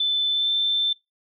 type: tone with pitch glide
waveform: sine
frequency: 3520 to 3549 Hz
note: A7 to A7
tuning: 0 to +14 cents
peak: -19 dBFS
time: 0-0.93 s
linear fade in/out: 5 ms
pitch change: +14 cents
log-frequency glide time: 0.31-0.5 s
effects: noise-tail reverb RT60 0.2 s tail -22 dB re dry